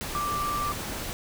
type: tone in noise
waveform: sine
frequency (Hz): 1174.7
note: D6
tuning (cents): 0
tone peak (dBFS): -27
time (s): 0.15-0.72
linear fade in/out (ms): 0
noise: pink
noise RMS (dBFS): -34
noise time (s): 0.01-1.13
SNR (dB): +4
effects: none